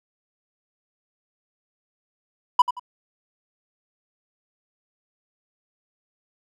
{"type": "tone with echo", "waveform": "triangle", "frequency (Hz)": 987.8, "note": "B5", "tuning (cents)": 0, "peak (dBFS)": -8, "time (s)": [2.59, 2.62], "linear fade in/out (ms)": 5, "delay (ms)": 88, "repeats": 2, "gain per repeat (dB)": -11, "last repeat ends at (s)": 2.796, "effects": []}